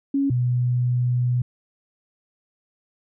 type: tone pair in turn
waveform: sine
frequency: 277.2 / 123.48 Hz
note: C#4 / B2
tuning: 0 / 0 cents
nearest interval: octave + major second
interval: 1400 cents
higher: first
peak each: -18 dBFS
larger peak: neither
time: 0.14-0.3 / 0.3-1.42 s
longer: second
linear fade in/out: 5 ms
effects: none